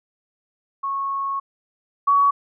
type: tone pair in turn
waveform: sine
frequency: 1100 / 1126.4 Hz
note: C#6 / C#6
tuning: -14 / +27 cents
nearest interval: unison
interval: 41 cents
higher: second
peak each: -22 / -13 dBFS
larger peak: second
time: 0.83-1.4 / 2.07-2.31 s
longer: first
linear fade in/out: 10 ms
effects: none